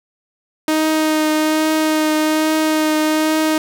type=tone with vibrato; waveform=sawtooth; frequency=311.1 Hz; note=D#4; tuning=in tune; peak=-10 dBFS; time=0.68-3.58 s; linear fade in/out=2 ms; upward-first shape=triangle; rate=1.2 Hz; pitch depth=16 cents each way; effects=none